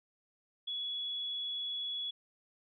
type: tone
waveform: sine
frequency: 3382 Hz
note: G#7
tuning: 31 cents sharp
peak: -35 dBFS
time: 0.67-2.11 s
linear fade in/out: 10 ms
effects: none